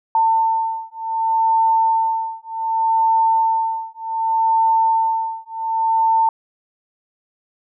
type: beating tone pair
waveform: sine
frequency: 897 / 897.66 Hz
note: A5 / A5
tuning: +33 / +34 cents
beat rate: 0.66 Hz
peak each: -18 dBFS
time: 0.15-6.29 s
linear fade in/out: 2 ms
effects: none